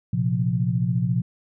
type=chord; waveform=sine; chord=Bb suspended second; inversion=none; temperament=equal with one note detuned; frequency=116.54 / 130.81 / 175.42 Hz; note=Bb2 / C3 / F3; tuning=0 / 0 / +8 cents; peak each=-24 dBFS; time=0.13-1.22 s; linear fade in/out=5 ms; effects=none